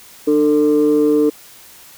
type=tone pair together; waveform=sine; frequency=299.1 / 448.1 Hz; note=D4 / A4; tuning=+32 / +32 cents; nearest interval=perfect fifth; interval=700 cents; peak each=-12 dBFS; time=0.27-1.3 s; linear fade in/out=10 ms; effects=tanh soft clip ceiling -6 dBFS + white hiss -42 dBFS RMS until 1.97 s